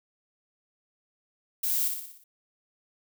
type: noise with echo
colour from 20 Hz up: violet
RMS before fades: -28 dBFS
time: 1.63-1.88 s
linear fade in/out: 5 ms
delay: 60 ms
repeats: 6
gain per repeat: -5 dB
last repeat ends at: 2.24 s
effects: none